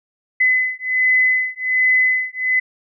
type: beating tone pair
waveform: sine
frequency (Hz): 2020 / 2021.3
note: B6 / B6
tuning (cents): +39 / +40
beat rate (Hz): 1.3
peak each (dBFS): -17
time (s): 0.4-2.6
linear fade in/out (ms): 10
effects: none